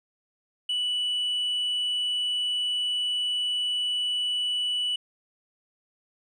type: tone with tanh clipping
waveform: sine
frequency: 2960 Hz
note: F#7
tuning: in tune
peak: -25 dBFS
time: 0.69-4.96 s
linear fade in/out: 5 ms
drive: 1 dB
effects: none